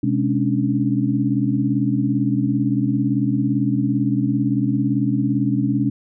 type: tone cluster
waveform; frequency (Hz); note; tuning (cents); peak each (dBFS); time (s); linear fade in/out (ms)
sine; 127.6 / 208.2 / 273.2 / 291; C3 / G#3 / C#4 / D4; -43 / +5 / -25 / -16; -22; 0.03-5.9; 5
effects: none